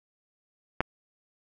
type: clicks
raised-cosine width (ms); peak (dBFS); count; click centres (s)
0.5; -7 / -27; 2; 0.806 / 0.812
effects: none